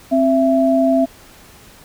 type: tone pair together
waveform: sine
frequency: 264.5 / 666.5 Hz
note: C4 / E5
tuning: +19 / +19 cents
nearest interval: octave + major third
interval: 1600 cents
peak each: -14 dBFS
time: 0.11-1.06 s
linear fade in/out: 20 ms
effects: pink hiss -44 dBFS RMS until 1.84 s